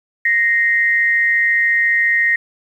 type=tone pair together; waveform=sine; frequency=1864.7 / 2079 Hz; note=A#6 / C7; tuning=0 / -12 cents; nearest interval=major second; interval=188 cents; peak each=-13 / -18 dBFS; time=0.25-2.36 s; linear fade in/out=5 ms; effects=8-bit